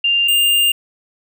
sine / square tone pair in turn, 2794 / 2804 Hz, F7 / F7, 0 / +6 cents, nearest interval unison, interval 6 cents, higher second, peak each -12 dBFS, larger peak neither, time 0.04-0.28 / 0.28-0.72 s, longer second, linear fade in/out 5 ms, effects none

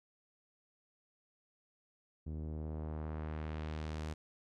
sawtooth tone with low-pass filter sweep, 77.5 Hz, D#2, 6 cents flat, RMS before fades -41 dBFS, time 2.26-4.14 s, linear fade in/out 10 ms, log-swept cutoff 280 to 8400 Hz, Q 0.85, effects none

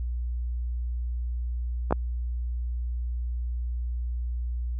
clicks, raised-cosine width 1 ms, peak -12 / -7 dBFS, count 2, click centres 1.909 / 1.925 s, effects added 60 Hz sine -27 dBFS peak until 4.79 s

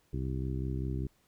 harmonic tone, 65.1 Hz, C2, 8 cents flat, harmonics 1 / 2 / 3 / 4 / 5 / 6, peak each -35 / -35 / -42 / -43 / -42 / -45 dBFS, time 0.13-1.07 s, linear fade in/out 5 ms, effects pink hiss -70 dBFS RMS until 1.27 s

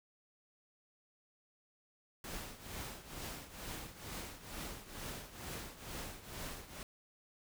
pink noise with tremolo, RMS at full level -43 dBFS, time 2.24-6.83 s, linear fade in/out 2 ms, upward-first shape triangle, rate 2.2 Hz, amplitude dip 80%, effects none

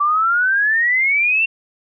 sine exponential sweep, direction up, 1152 to 2730 Hz, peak -13 dBFS, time 0-1.46 s, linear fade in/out 10 ms, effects none

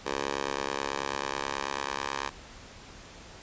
10% pulse tone with high-pass filter sweep, 69.2 Hz, C#2, 2 cents flat, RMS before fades -33 dBFS, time 0.05-2.3 s, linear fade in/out 20 ms, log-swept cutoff 520 to 850 Hz, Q 1.2, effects pink hiss -48 dBFS RMS until 3.42 s + resampled to 16000 Hz

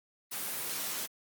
white noise, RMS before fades -36 dBFS, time 0.31-1.07 s, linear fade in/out 20 ms, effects high-pass 150 Hz 12 dB/octave + Opus 24 kbps

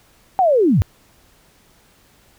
sine linear sweep, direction down, 784 to 70.5 Hz, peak -11 dBFS, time 0.39-0.82 s, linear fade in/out 0 ms, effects pink hiss -54 dBFS RMS until 2.38 s

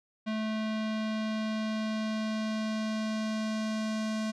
square tone with low-pass filter sweep, 217.7 Hz, A3, 18 cents flat, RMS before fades -32 dBFS, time 0.26-4.32 s, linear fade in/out 20 ms, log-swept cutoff 3600 to 6500 Hz, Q 1.2, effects none

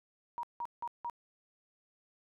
sine tone bursts, 950 Hz, A#5, 33 cents sharp, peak -35 dBFS, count 4, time 0.38-1.098 s, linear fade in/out 0 ms, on 52 ms, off 170 ms, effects none

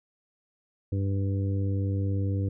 harmonic tone, 98 Hz, G2, in tune, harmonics 1 / 2 / 3 / 4 / 5, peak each -25 / -37 / -35 / -43 / -40 dBFS, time 0.92-2.49 s, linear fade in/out 5 ms, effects none

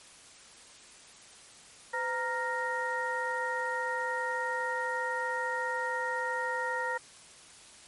harmonic tone with a mistuned harmonic, 466.2 Hz, A#4, in tune, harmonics 1 / 2 / 3 / 4, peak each -36 / -34 / -38 / -34 dBFS, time 1.93-6.98 s, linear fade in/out 10 ms, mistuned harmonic 1, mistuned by +150 cents, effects white hiss -53 dBFS RMS until 7.87 s + MP3 48 kbps

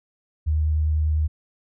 sine tone with vibrato, 77.1 Hz, D#2, 15 cents flat, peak -18 dBFS, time 0.46-1.28 s, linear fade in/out 20 ms, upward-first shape sine, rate 10 Hz, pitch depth 11 cents each way, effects none

